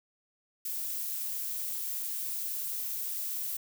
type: noise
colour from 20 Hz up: violet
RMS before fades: -35 dBFS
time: 0.65-3.57 s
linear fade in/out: 5 ms
effects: none